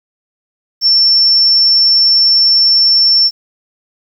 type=tone; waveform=sine; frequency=5410 Hz; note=E8; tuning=44 cents sharp; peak=-6 dBFS; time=0.81-3.31 s; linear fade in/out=50 ms; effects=7-bit